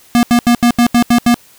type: tone bursts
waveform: square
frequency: 238.9 Hz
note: A#3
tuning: 43 cents sharp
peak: -7 dBFS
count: 8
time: 0.15-1.343 s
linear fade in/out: 0 ms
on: 80 ms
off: 79 ms
effects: white hiss -45 dBFS RMS until 1.58 s